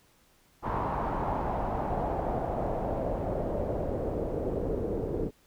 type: noise with low-pass filter sweep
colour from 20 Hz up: pink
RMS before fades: -31 dBFS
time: 0.62-5.31 s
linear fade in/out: 50 ms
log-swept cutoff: 1000 to 420 Hz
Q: 3
effects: pink hiss -64 dBFS RMS until 5.46 s